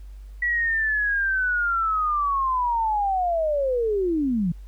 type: linear sweep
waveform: sine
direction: down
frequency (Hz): 1947 to 160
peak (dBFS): -20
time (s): 0.42-4.52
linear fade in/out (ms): 5
effects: added 49 Hz sine -37 dBFS peak until 4.67 s + pink hiss -62 dBFS RMS until 4.67 s